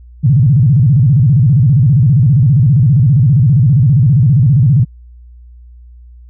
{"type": "tone with vibrato", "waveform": "sine", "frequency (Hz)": 131, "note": "C3", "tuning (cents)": 2, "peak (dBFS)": -5, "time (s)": [0.23, 4.85], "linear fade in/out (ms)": 20, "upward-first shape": "square", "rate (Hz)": 15, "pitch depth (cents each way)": 240, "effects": ["added 60 Hz sine -34 dBFS peak until 6.29 s"]}